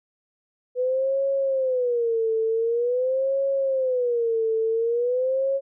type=tone with vibrato; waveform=sine; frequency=493.9 Hz; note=B4; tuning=in tune; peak=-20 dBFS; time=0.75-5.61 s; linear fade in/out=50 ms; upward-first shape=sine; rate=0.46 Hz; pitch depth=180 cents each way; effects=none